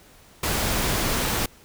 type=noise; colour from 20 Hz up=pink; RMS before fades=-24 dBFS; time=0.43-1.46 s; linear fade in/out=5 ms; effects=pink hiss -52 dBFS RMS until 1.64 s